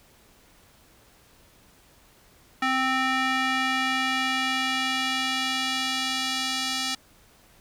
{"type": "tone with band-pass filter sweep", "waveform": "square", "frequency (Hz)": 261.6, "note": "C4", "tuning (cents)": 0, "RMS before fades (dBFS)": -26, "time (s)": [2.62, 6.95], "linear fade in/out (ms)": 5, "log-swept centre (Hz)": [1700, 4500], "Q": 1.2, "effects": ["pink hiss -57 dBFS RMS until 7.6 s"]}